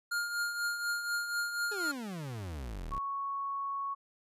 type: tone with tremolo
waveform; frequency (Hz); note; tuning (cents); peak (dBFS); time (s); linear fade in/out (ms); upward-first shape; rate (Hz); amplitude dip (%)
square; 1412; F6; +19; -30; 0.11-1.92; 10; triangle; 4.1; 60
type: exponential sweep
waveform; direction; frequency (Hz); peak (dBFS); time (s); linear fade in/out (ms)
40% pulse; down; 435.7 to 30.87; -37; 1.71-2.99; 10
type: tone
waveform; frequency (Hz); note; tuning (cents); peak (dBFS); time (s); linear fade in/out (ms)
sine; 1108.7; C#6; 0; -33; 2.91-3.95; 20
effects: resampled to 32000 Hz